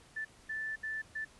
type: tone bursts at uneven times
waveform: sine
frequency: 1760 Hz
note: A6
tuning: in tune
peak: -35 dBFS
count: 4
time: 0.16-0.25 / 0.49-0.76 / 0.83-1.02 / 1.15-1.25 s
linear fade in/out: 10 ms
effects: pink hiss -60 dBFS RMS until 1.39 s + resampled to 24000 Hz